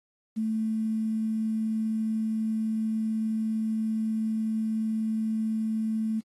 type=tone with quantisation; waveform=sine; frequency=220 Hz; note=A3; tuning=in tune; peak=-25 dBFS; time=0.36-6.21 s; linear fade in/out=20 ms; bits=9; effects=AAC 32 kbps